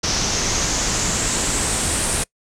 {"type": "noise with low-pass filter sweep", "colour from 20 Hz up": "pink", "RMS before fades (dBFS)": -21, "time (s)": [0.03, 2.24], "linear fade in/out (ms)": 10, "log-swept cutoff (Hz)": [5700, 9200], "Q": 4.5, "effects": ["noise-tail reverb RT60 0.1 s tail -24 dB re dry"]}